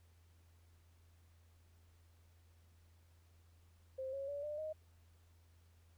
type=tone with pitch steps; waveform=sine; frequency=526 / 548.7 / 572.3 / 596.9 / 622.6 Hz; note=C5 / C#5 / D5 / D5 / D#5; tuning=+9 / -18 / -45 / +28 / +1 cents; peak=-40 dBFS; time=3.98-4.73 s; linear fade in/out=10 ms; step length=150 ms; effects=added 84 Hz sine -64 dBFS peak until 5.97 s + pink hiss -75 dBFS RMS until 5.97 s